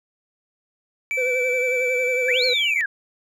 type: tone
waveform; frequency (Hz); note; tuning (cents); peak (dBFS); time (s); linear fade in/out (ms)
triangle; 2318; D7; -23; -20; 1.11-2.81; 0
type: tone with vibrato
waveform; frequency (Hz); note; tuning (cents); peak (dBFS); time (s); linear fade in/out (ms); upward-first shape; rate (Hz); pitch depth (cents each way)
triangle; 503; B4; +32; -20; 1.17-2.54; 10; sine; 11; 51
type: linear two-way sweep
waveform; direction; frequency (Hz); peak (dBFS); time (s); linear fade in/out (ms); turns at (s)
sine; up then down; 1553 to 4435 to 1553; -20; 2.28-2.86; 5; 2.44
effects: none